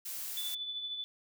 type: noise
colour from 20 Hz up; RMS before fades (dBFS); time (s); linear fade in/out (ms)
blue; -40; 0.05-0.55; 10
type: tone with tremolo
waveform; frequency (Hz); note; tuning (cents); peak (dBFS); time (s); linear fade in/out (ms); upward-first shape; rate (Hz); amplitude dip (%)
sine; 3484; A7; -18; -34; 0.37-1.04; 0; triangle; 13; 50
effects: none